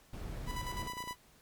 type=noise; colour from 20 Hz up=brown; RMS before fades=-41 dBFS; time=0.13-0.88 s; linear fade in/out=5 ms
type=tone with tremolo; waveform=sawtooth; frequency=990 Hz; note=B5; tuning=4 cents sharp; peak=-34 dBFS; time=0.46-1.16 s; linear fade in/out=50 ms; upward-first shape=square; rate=9.7 Hz; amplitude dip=55%
type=click train; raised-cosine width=2 ms; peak=-35 dBFS; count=13; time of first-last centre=0.69-1.11 s; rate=28.6 Hz
effects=pink hiss -63 dBFS RMS until 1.41 s + MP3 96 kbps